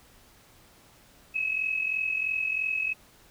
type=tone pair together; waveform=sine; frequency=2532 / 2575 Hz; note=D#7 / E7; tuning=+30 / -41 cents; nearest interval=unison; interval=29 cents; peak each=-32 / -27 dBFS; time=1.34-2.94 s; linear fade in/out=20 ms; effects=pink hiss -57 dBFS RMS until 3.3 s